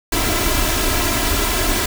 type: noise with comb filter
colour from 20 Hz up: pink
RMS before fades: -18 dBFS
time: 0.12-1.86 s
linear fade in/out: 5 ms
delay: 3 ms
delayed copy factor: +0.75
effects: none